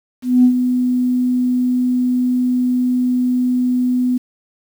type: tone with ADSR envelope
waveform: sine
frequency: 249.9 Hz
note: B3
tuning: 21 cents sharp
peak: -5 dBFS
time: 0.22-4.18 s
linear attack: 220 ms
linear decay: 82 ms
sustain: -8 dB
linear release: 10 ms
effects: tanh soft clip ceiling -1 dBFS + 7-bit